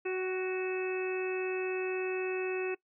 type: harmonic tone with a mistuned harmonic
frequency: 371.6 Hz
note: F#4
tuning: 7 cents sharp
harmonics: 1 / 2 / 3 / 4 / 5 / 6 / 7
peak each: -31 / -45 / -48 / -45 / -47 / -50 / -40 dBFS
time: 0.05-2.75 s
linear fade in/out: 10 ms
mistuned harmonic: 2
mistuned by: +22 cents
effects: noise-tail reverb RT60 0.1 s tail -21 dB re dry